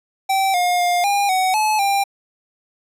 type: tone with pitch steps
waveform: square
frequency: 774 / 713 / 707 / 807 / 749 / 859 / 795 Hz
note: G5 / F5 / F5 / G#5 / F#5 / A5 / G5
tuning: -22 / +36 / +21 / -50 / +21 / -42 / +24 cents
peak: -16 dBFS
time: 0.29-2.04 s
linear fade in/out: 10 ms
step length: 250 ms
effects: resampled to 32000 Hz